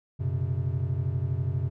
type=chord; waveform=triangle; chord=F# suspended fourth; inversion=none; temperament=equal with one note detuned; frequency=92.5 / 123.47 / 135.82 Hz; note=F#2 / B2 / C#3; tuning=0 / 0 / -35 cents; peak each=-28 dBFS; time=0.19-1.7 s; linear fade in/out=20 ms; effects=none